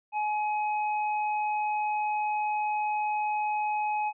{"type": "tone with hard clipping", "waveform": "triangle", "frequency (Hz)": 845, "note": "G#5", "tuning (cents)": 30, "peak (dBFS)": -28, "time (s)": [0.12, 4.13], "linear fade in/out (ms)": 50, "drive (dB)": 14, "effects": ["resampled to 8000 Hz"]}